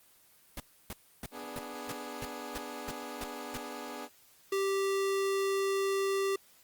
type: noise bursts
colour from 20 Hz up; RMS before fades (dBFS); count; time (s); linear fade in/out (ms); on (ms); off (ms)
pink; -39; 10; 0.57-3.57; 2; 30; 300
type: chord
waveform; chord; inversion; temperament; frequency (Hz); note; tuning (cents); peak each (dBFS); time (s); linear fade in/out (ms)
15% pulse; G# diminished; first; equal; 246.9 / 293.7 / 415.3; B3 / D4 / G#4; 0 / 0 / 0; -38; 1.31-4.09; 50
type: tone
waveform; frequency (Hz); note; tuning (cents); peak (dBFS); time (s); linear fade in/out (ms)
square; 391.2; G4; -4; -29; 4.52-6.36; 5
effects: white hiss -62 dBFS RMS until 6.63 s + Opus 24 kbps